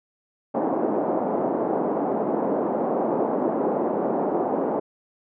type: band-pass noise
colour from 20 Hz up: pink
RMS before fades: -24 dBFS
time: 0.54-4.8 s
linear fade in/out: 10 ms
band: 240 to 840 Hz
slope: 24 dB/octave
effects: none